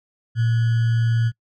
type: tone with sample-and-hold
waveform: sine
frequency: 115.3 Hz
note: A#2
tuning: 19 cents flat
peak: -16 dBFS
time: 0.35-1.32 s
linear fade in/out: 50 ms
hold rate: 1575 Hz
effects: noise-tail reverb RT60 0.1 s tail -24 dB re dry + low-pass 4000 Hz 12 dB/octave